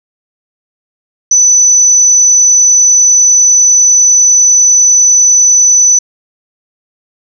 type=tone; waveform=sine; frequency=5990 Hz; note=F#8; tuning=20 cents sharp; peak=-3 dBFS; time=1.31-5.99 s; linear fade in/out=5 ms; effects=none